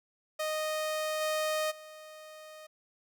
sawtooth tone with level steps, 620 Hz, D#5, 6 cents flat, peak -27 / -25 / -43 dBFS, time 0.39-2.67 s, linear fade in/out 10 ms, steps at 1.2 / 1.7 s, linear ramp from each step 20 ms, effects none

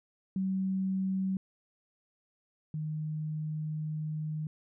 sine tone pair in turn, 190.2 / 154.34 Hz, F#3 / D#3, +48 / -14 cents, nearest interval major third, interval 362 cents, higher first, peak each -28 / -32 dBFS, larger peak first, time 0.36-1.37 / 2.74-4.47 s, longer second, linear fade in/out 2 ms, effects none

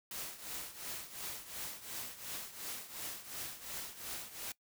white noise with tremolo, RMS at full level -41 dBFS, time 0.11-4.52 s, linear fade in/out 2 ms, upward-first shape triangle, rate 2.8 Hz, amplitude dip 80%, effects noise-tail reverb RT60 0.1 s tail -20 dB re dry

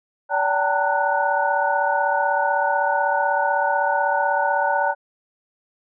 sine tone cluster, 576 / 774 / 887 / 923 / 1476 Hz, D5 / G5 / A5 / A#5 / F#6, -34 / -22 / +14 / -17 / -5 cents, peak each -24 dBFS, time 0.29-4.95 s, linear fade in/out 50 ms, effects none

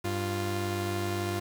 sawtooth tone pair together, 98 / 349.2 Hz, G2 / F4, 0 / 0 cents, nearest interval octave + minor seventh, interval 2200 cents, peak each -28 dBFS, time 0.04-1.4 s, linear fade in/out 10 ms, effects 8-bit

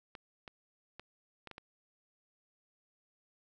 clicks, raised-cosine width 0.3 ms, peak -30 dBFS, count 6, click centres 0.152 / 0.478 / 0.996 / 1.473 / 1.513 / 1.581 s, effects none

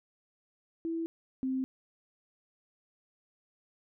sine tone pair in turn, 329.6 / 261.6 Hz, E4 / C4, 0 / 0 cents, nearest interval major third, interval 400 cents, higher first, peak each -31 / -29 dBFS, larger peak second, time 0.85-1.06 / 1.43-1.64 s, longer neither, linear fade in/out 0 ms, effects none

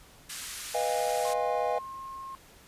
white band-pass noise, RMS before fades -40 dBFS, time 0.29-1.34 s, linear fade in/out 10 ms, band 1200 to 11000 Hz, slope 24 dB/octave
triangle chord, F half-diminished seventh, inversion second, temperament equal with one note detuned, 493.9 / 622.3 / 698.5 / 815.4 Hz, Cb5 / Eb5 / F5 / Ab5, 0 / 0 / 0 / -32 cents, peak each -30 dBFS, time 0.74-1.79 s, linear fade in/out 10 ms
sine tone with pitch glide, 1064 to 1070.8 Hz, C6 to C6, +29 to +40 cents, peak -38 dBFS, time 1.25-2.35 s, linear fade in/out 0 ms, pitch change +11 cents, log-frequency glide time 1.58-2.11 s
effects pink hiss -55 dBFS RMS until 2.67 s + resampled to 32000 Hz

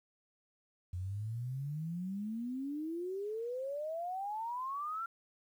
sine exponential sweep, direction up, 87.31 to 1378 Hz, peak -36 dBFS, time 0.93-5.06 s, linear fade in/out 5 ms, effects 11-bit

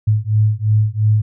sine beating tone pair, 105.8 / 108.7 Hz, G#2 / A2, +33 / -21 cents, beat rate 2.9 Hz, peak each -15 dBFS, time 0.07-1.22 s, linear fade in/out 10 ms, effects none

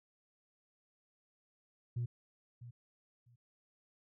sine tone with echo, 120 Hz, B2, 49 cents flat, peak -32 dBFS, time 1.96-2.06 s, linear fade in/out 10 ms, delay 650 ms, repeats 2, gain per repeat -15 dB, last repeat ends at 3.36 s, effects tanh soft clip ceiling -31 dBFS

